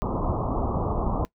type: low-pass noise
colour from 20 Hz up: pink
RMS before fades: -26 dBFS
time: 0.02-1.25 s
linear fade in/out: 0 ms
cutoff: 1200 Hz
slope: 96 dB/octave
effects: noise-tail reverb RT60 0.1 s tail -21 dB re dry